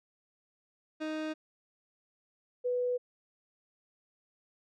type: tone pair in turn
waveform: 30% pulse / sine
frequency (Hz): 311.2 / 494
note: D#4 / B4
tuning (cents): 0 / 0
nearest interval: minor sixth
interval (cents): 800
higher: second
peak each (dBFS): -31 / -28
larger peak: second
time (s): 1-1.34 / 2.64-2.98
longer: neither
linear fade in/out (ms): 20
effects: low-pass 4000 Hz 12 dB/octave

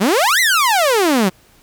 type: exponential two-way sweep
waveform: sawtooth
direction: up then down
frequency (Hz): 175.7 to 2095 to 175.7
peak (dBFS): -8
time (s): 0-1.3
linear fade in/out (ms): 20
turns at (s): 0.4
effects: pink hiss -51 dBFS RMS until 1.62 s

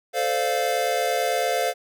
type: chord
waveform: square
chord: D minor seventh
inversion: second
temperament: equal with one note detuned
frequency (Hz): 440 / 518.4 / 587.3 / 698.5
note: A4 / C5 / D5 / F5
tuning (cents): 0 / -16 / 0 / 0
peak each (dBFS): -30 / -27 / -31 / -25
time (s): 0.13-1.74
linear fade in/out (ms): 50
effects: none

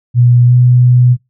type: tone with pitch glide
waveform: sine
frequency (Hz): 121.8 to 123.93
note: B2 to B2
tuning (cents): -24 to +6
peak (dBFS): -4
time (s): 0.14-1.17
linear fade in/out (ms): 50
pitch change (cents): +30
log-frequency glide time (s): 0.46-0.53
effects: noise-tail reverb RT60 0.2 s tail -22 dB re dry

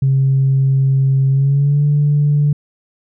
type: tone with pitch glide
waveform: sine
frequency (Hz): 135 to 146.37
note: C#3 to D3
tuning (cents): -45 to -5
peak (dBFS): -9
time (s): 0.02-2.53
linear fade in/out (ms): 5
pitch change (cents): +140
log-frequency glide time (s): 1.3-1.84
effects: tanh soft clip ceiling -6 dBFS

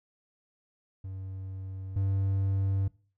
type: tone pair in turn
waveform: triangle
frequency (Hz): 95.3 / 97.19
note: G2 / G2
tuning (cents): -48 / -14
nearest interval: unison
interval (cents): 34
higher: second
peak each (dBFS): -34 / -23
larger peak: second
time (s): 1.04-1.96 / 1.96-2.88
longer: neither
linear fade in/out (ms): 5
effects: noise-tail reverb RT60 0.4 s tail -21 dB re dry

